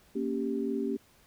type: chord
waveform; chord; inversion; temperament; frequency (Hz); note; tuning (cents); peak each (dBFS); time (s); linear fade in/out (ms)
sine; G diminished; first; equal; 233.1 / 277.2 / 392; Bb3 / Db4 / G4; 0 / 0 / 0; -33; 0.15-0.97; 10
effects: pink hiss -62 dBFS RMS until 1.26 s